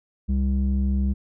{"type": "tone with low-pass filter", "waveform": "square", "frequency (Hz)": 66.5, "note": "C2", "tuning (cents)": 29, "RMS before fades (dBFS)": -22, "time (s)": [0.28, 1.14], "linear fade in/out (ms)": 20, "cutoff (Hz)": 180, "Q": 2.4, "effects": []}